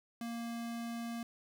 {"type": "tone", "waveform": "square", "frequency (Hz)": 233.1, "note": "A#3", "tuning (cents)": 0, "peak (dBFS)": -39, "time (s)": [0.21, 1.23], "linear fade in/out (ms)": 2, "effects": []}